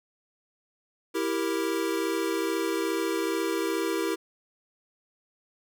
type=chord; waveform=square; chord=E diminished; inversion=none; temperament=equal; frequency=329.6 / 392 / 466.2 Hz; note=E4 / G4 / Bb4; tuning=0 / 0 / 0 cents; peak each=-30 / -31 / -33 dBFS; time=1.14-4.16 s; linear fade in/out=20 ms; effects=none